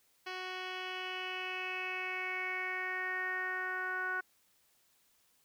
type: tone with low-pass filter sweep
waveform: 10% pulse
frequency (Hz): 370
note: F#4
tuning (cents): 0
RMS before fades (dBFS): -38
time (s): 0.26-4.21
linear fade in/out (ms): 10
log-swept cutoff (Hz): 3700 to 1500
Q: 5.7
effects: white hiss -71 dBFS RMS until 5.44 s